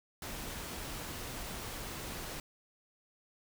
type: noise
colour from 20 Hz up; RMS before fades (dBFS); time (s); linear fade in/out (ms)
pink; -42; 0.22-2.4; 2
effects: none